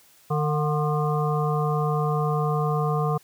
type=harmonic tone with a mistuned harmonic; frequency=151.3 Hz; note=D#3; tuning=48 cents flat; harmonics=1 / 3 / 5 / 7 / 8; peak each=-23 / -28 / -30 / -31 / -32 dBFS; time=0.3-3.18 s; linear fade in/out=10 ms; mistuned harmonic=5; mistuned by=-60 cents; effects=white hiss -56 dBFS RMS until 3.23 s